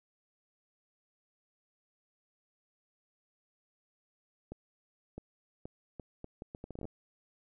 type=accelerating click train; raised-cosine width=2 ms; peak=-29 dBFS; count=15; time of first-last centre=4.52-6.853 s; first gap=660 ms; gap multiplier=0.72; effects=none